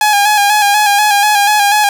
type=tone with vibrato; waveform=sawtooth; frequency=827 Hz; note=G#5; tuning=8 cents flat; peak=-4 dBFS; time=0.01-1.89 s; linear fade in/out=2 ms; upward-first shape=square; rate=4.1 Hz; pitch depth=37 cents each way; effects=none